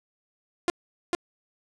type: tone with echo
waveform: sawtooth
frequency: 349.2 Hz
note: F4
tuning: in tune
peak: -17 dBFS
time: 0.68-0.7 s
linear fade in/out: 0 ms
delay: 450 ms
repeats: 1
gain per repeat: -2 dB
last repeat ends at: 1.15 s
effects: resampled to 22050 Hz + 9-bit